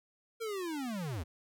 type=linear sweep; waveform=square; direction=down; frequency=466.2 to 70.4 Hz; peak=-36 dBFS; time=0.4-1.24 s; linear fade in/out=20 ms; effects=none